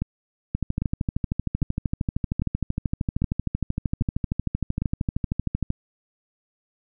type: two click trains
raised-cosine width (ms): 5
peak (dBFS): -12 / -11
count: 7 / 68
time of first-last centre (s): 0.02-4.82 / 0.55-5.704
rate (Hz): 1.25 / 13
effects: none